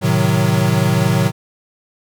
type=chord; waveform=square; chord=A diminished seventh; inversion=none; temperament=equal; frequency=110 / 130.81 / 155.56 / 185 Hz; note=A2 / C3 / Eb3 / Gb3; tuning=0 / 0 / 0 / 0 cents; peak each=-19 dBFS; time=0.01-1.32 s; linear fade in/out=50 ms; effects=none